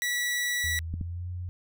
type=tone; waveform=sawtooth; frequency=1947 Hz; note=B6; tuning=25 cents flat; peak=-23 dBFS; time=0.02-0.79 s; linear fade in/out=0 ms
type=tone with pitch glide; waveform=sine; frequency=80.9 to 89.25 Hz; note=E2 to F2; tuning=-32 to +38 cents; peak=-32 dBFS; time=0.64-1.49 s; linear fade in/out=0 ms; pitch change=+170 cents; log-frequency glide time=0.8-1.27 s
type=clicks; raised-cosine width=5 ms; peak=-22 dBFS; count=2; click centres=0.94 / 1.012 s
effects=none